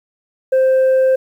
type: tone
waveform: sine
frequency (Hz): 523.3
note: C5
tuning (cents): 0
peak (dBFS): -7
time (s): 0.52-1.16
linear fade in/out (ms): 10
effects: tanh soft clip ceiling -9 dBFS + 8-bit